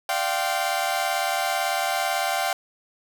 sawtooth tone cluster, 596 / 696 / 774 / 1053 Hz, D5 / F5 / G5 / C6, +25 / -6 / -22 / +11 cents, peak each -28 / -23 / -22 / -30 dBFS, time 0.09-2.53 s, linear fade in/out 2 ms, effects none

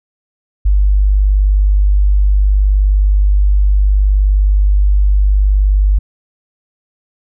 sine tone, 49.65 Hz, G1, 23 cents sharp, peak -7 dBFS, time 0.65-5.99 s, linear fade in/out 10 ms, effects none

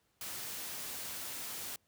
white noise, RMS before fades -42 dBFS, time 0.21-1.76 s, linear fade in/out 2 ms, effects pink hiss -75 dBFS RMS until 1.87 s + high-pass 60 Hz 12 dB/octave

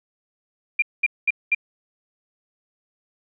sine tone bursts, 2392 Hz, D7, 31 cents sharp, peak -15 dBFS, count 4, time 0.79-1.548 s, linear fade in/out 5 ms, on 32 ms, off 210 ms, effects none

